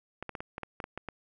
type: clicks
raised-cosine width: 0.5 ms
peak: -22 dBFS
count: 10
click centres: 0.226 / 0.293 / 0.352 / 0.405 / 0.581 / 0.633 / 0.802 / 0.841 / 0.976 / 1.087 s
effects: none